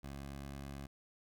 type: tone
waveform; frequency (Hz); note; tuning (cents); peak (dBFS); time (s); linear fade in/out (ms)
15% pulse; 69.3; C#2; 0; -38; 0.03-0.87; 10
effects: none